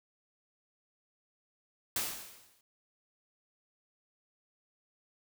white noise with exponential decay, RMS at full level -31 dBFS, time 1.96-2.61 s, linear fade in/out 2 ms, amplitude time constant 140 ms, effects none

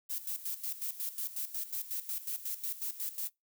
violet noise with tremolo, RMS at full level -36 dBFS, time 0.09-3.3 s, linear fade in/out 20 ms, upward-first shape square, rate 5.5 Hz, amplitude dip 75%, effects noise-tail reverb RT60 0.2 s tail -26 dB re dry

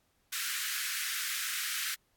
pink high-pass noise, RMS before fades -35 dBFS, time 0.32-1.95 s, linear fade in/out 10 ms, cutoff 1400 Hz, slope 48 dB/octave, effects pink hiss -73 dBFS RMS until 2.16 s + AAC 64 kbps

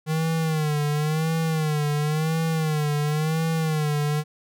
square tone with vibrato, 154.9 Hz, D#3, 7 cents flat, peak -22 dBFS, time 0.06-4.24 s, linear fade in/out 50 ms, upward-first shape sine, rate 0.95 Hz, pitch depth 86 cents each way, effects none

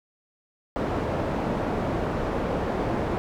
white low-pass noise, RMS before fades -27 dBFS, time 0.76-3.18 s, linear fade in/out 0 ms, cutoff 620 Hz, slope 12 dB/octave, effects none

